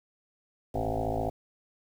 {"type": "tone with frequency modulation", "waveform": "sine", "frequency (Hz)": 387.9, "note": "G4", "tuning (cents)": -18, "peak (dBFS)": -27, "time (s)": [0.74, 1.3], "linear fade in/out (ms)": 10, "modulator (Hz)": 54.7, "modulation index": 7.1, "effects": ["9-bit"]}